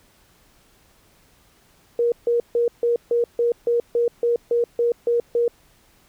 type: tone bursts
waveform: sine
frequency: 473.4 Hz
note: A#4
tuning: 27 cents sharp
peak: -16 dBFS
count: 13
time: 1.99-5.48 s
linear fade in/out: 2 ms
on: 130 ms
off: 150 ms
effects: pink hiss -57 dBFS RMS until 6.08 s